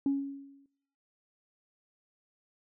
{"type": "tone with exponential decay", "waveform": "sine", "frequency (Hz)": 277.2, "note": "C#4", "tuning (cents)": 0, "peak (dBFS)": -22, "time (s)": [0.06, 0.66], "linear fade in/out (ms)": 2, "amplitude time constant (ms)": 130, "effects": ["noise-tail reverb RT60 0.8 s tail -22 dB re dry", "tanh soft clip ceiling -21 dBFS"]}